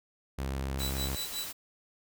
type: tone with vibrato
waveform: sawtooth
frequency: 67.2 Hz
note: C2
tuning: 47 cents sharp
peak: -28 dBFS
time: 0.38-1.16 s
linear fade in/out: 10 ms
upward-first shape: square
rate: 7.8 Hz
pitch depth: 9 cents each way
type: noise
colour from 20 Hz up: white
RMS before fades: -40 dBFS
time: 0.78-1.53 s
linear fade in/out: 20 ms
type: tone with tremolo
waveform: sawtooth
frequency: 3951 Hz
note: B7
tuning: in tune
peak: -30 dBFS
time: 0.8-1.5 s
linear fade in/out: 0 ms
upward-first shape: sine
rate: 5.5 Hz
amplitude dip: 100%
effects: none